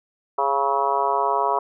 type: harmonic tone with a mistuned harmonic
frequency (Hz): 138.59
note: C#3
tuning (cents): 0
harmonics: 3 / 4 / 5 / 6 / 7 / 8 / 9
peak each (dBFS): -27 / -30 / -25 / -30 / -22 / -26 / -31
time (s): 0.38-1.59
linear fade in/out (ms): 5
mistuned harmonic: 9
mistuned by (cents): +58
effects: none